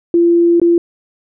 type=tone with dropouts; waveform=sine; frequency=341.9 Hz; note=F4; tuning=37 cents flat; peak=-7 dBFS; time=0.14-0.78 s; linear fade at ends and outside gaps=2 ms; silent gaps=0.599-0.616 s; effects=none